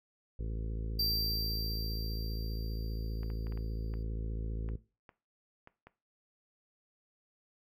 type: harmonic tone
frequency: 55 Hz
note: A1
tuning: in tune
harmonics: 1 / 2 / 3 / 4 / 5 / 6 / 7 / 8 / 9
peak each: -35 / -42 / -49 / -51 / -53 / -55 / -53 / -54 / -56 dBFS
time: 0.39-4.76 s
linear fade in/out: 5 ms
type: tone with exponential decay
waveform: square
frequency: 4696 Hz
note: D8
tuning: 1 cent flat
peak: -29 dBFS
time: 0.99-4.03 s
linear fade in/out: 5 ms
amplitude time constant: 660 ms
type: clicks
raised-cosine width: 0.5 ms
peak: -36 dBFS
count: 10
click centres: 3.232 / 3.302 / 3.469 / 3.523 / 3.575 / 3.939 / 4.689 / 5.092 / 5.674 / 5.87 s
effects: noise-tail reverb RT60 0.3 s tail -17 dB re dry